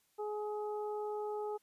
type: harmonic tone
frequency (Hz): 420.7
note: G#4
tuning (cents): +22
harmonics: 1 / 2 / 3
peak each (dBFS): -37 / -42 / -51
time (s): 0.18-1.58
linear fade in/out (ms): 20
effects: white hiss -74 dBFS RMS until 1.62 s + resampled to 32000 Hz